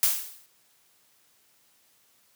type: noise with exponential decay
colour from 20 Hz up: blue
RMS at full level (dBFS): -19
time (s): 0.03-0.46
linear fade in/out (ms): 0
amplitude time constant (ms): 92
effects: white hiss -64 dBFS RMS until 2.35 s + high-pass 80 Hz 12 dB/octave